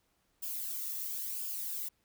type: noise with flanger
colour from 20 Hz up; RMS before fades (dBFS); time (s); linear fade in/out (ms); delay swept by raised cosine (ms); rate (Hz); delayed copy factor
violet; -38; 0.42-1.89; 10; 0.5 to 1.33; 0.97; -0.5
effects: pink hiss -75 dBFS RMS until 2.04 s